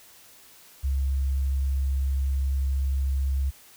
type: tone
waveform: sine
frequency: 67.7 Hz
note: C#2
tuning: 40 cents flat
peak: -22 dBFS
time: 0.83-3.51 s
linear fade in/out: 20 ms
effects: white hiss -52 dBFS RMS until 3.76 s